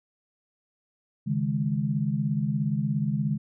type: chord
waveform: sine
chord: C# suspended second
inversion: none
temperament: equal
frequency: 138.59 / 155.56 / 207.7 Hz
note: C#3 / D#3 / G#3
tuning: 0 / 0 / 0 cents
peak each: -28 dBFS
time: 1.26-3.38 s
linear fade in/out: 20 ms
effects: none